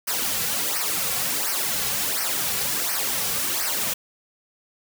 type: noise with flanger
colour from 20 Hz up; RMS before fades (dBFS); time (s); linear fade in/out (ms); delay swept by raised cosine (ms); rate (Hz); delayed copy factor
white; -25; 0.07-3.94; 10; 0.27 to 3.27; 1.4; -0.75
effects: none